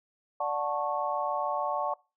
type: chord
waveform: sine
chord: D major seventh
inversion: none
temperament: just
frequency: 587.3 / 734.2 / 881 / 1101.2 Hz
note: D5 / F#5 / A5 / C#6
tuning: 0 / -14 / +2 / -12 cents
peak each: -33 dBFS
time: 0.4-1.94 s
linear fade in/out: 5 ms
effects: noise-tail reverb RT60 0.3 s tail -24 dB re dry